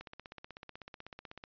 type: click train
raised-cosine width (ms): 0.3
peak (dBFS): -30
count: 24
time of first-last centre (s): 0.01-1.439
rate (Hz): 16.1
effects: resampled to 11025 Hz